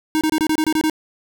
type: tone bursts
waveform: square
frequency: 312.5 Hz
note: D#4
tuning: 8 cents sharp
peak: -16 dBFS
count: 9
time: 0.15-0.898 s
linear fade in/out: 0 ms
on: 60 ms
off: 26 ms
effects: none